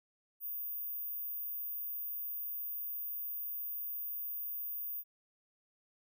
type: tone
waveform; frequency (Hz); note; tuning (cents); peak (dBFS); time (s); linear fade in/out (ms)
sine; 14917; A#9; 0; -37; 0.4-5.04; 50
effects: none